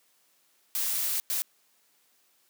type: noise bursts at uneven times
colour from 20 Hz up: blue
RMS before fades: -29 dBFS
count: 2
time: 0.75-1.2 / 1.3-1.42 s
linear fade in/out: 0 ms
effects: white hiss -67 dBFS RMS until 2.49 s + high-pass 200 Hz 12 dB/octave